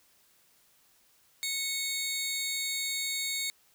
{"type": "tone pair together", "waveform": "20% pulse", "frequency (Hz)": [2204, 3746], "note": ["C#7", "A#7"], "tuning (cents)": [-11, 8], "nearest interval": "major sixth", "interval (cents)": 919, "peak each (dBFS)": -28, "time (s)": [1.43, 3.5], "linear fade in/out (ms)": 0, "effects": ["white hiss -65 dBFS RMS until 3.74 s"]}